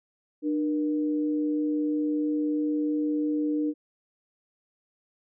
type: tone pair together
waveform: sine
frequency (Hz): 300.5 / 475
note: D4 / A#4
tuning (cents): +40 / +33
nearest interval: minor sixth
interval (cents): 793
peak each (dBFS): -24 / -34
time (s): 0.42-3.74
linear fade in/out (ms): 50
effects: none